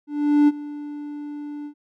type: tone with ADSR envelope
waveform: triangle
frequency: 293.5 Hz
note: D4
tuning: 1 cent flat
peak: -9 dBFS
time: 0.07-1.74 s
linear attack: 410 ms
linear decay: 32 ms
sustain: -19 dB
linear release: 83 ms
effects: none